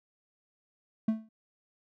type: tone with exponential decay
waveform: triangle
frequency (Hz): 220.3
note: A3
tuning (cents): +2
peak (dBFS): -19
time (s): 1.08-1.29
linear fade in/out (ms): 5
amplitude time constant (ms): 44
effects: none